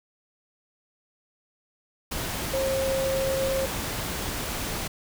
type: tone in noise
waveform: sine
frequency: 535 Hz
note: C5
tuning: 38 cents sharp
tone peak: -24 dBFS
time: 2.53-3.66 s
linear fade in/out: 10 ms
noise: pink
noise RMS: -31 dBFS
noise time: 2.11-4.88 s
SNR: +4 dB
effects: none